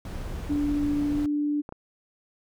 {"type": "noise", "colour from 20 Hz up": "brown", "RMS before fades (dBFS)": -34, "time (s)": [0.05, 1.26], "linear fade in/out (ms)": 2}
{"type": "tone with pitch glide", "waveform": "sine", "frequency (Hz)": [291.1, 294], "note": ["D4", "D4"], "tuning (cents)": [-15, 2], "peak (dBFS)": -23, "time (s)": [0.49, 1.62], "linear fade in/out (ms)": 20, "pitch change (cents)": 17, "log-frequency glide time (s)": [1.1, 1.22]}
{"type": "clicks", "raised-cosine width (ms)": 1, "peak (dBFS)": -24, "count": 2, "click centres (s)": [1.691, 1.724]}
{"effects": []}